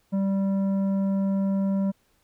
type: tone with tanh clipping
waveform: sine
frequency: 195.1 Hz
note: G3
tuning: 8 cents flat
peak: -23 dBFS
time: 0.12-1.92 s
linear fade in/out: 20 ms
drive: 9 dB
effects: pink hiss -67 dBFS RMS until 2.23 s